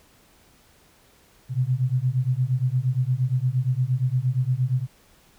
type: beating tone pair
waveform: sine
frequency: 123.47 / 132.07 Hz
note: B2 / C3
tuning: 0 / +17 cents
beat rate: 8.6 Hz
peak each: -23 dBFS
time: 1.49-4.87 s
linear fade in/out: 50 ms
effects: pink hiss -57 dBFS RMS until 5.38 s